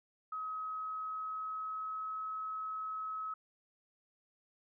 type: tone with pitch glide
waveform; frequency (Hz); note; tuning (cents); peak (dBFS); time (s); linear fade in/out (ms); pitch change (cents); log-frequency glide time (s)
sine; 1272 to 1284.6; D#6 to E6; +38 to -45; -37; 0.32-3.34; 5; +17; 0.48-2.22
effects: none